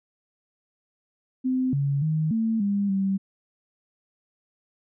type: tone with pitch steps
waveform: sine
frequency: 257.5 / 140.3 / 156.4 / 224 / 201.2 / 194 Hz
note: C4 / C#3 / D#3 / A3 / G3 / G3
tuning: -28 / +21 / +9 / +31 / +45 / -18 cents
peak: -21 dBFS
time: 1.44-3.18 s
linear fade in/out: 20 ms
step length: 290 ms
effects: none